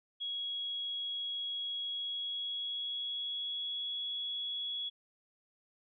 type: tone with pitch glide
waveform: sine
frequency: 3322 to 3361 Hz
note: G#7 to G#7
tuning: 0 to +20 cents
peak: -35 dBFS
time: 0.2-4.9 s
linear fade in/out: 20 ms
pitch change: +20 cents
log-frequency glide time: 1.81-4.01 s
effects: none